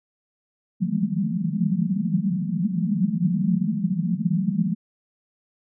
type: band-pass noise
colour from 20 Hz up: pink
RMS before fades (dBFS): -23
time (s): 0.8-4.75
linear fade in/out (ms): 20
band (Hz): 160 to 220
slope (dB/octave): 96
effects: none